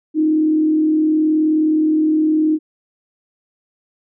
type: tone with frequency modulation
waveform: sine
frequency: 311 Hz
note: D#4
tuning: 1 cent flat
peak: -12 dBFS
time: 0.14-2.59 s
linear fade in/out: 50 ms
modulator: 39.2 Hz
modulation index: 0.32
effects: none

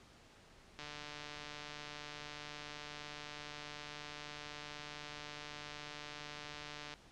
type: click train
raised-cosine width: 0.2 ms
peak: -29 dBFS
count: 911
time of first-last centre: 0.79-6.939 s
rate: 148 Hz
effects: pink hiss -61 dBFS RMS until 7.11 s + low-pass 6000 Hz 12 dB/octave

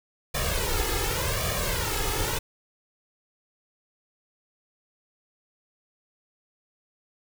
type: noise with flanger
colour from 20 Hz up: pink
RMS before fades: -27 dBFS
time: 0.34-2.39 s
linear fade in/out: 10 ms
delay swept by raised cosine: 1.7 to 2.37 ms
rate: 0.87 Hz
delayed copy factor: +0.85
effects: none

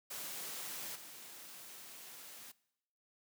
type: noise with level steps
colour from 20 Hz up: white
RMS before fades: -44 / -52 dBFS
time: 0.1-2.52 s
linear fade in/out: 10 ms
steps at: 0.95 s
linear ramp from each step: 10 ms
effects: noise-tail reverb RT60 0.8 s tail -21 dB re dry + high-pass 150 Hz 12 dB/octave

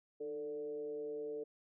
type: tone with frequency modulation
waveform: sine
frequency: 445.1 Hz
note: A4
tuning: 20 cents sharp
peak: -39 dBFS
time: 0.2-1.44 s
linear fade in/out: 10 ms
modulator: 141 Hz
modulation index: 0.52
effects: none

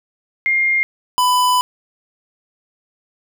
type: tone pair in turn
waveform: sine / square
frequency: 2120 / 997.3 Hz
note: C7 / B5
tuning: +22 / +17 cents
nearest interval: octave + minor second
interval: 1305 cents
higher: first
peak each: -13 dBFS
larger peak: neither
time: 0.46-0.83 / 1.18-1.61 s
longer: second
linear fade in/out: 0 ms
effects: none

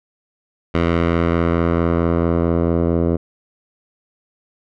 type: tone with low-pass filter sweep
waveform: 10% pulse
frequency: 84.5 Hz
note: E2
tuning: 43 cents sharp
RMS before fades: -17 dBFS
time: 0.74-3.17 s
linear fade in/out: 10 ms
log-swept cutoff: 2500 to 580 Hz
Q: 0.94
effects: none

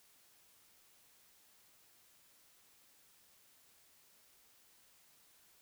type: silence
effects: white hiss -67 dBFS RMS until 5.61 s

